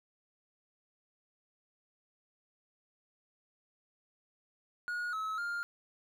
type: tone with pitch steps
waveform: triangle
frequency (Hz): 1444 / 1291 / 1404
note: F#6 / E6 / F6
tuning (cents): -43 / -37 / +9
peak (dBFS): -32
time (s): 4.88-5.63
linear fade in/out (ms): 0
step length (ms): 250
effects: none